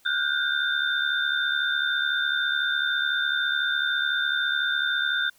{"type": "tone cluster", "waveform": "sine", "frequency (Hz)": [1430, 1500, 1574, 3589], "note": ["F6", "F#6", "G6", "A7"], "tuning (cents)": [41, 23, 7, 34], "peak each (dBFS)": -28, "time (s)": [0.05, 5.3], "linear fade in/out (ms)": 10, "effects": ["white hiss -60 dBFS RMS until 5.38 s"]}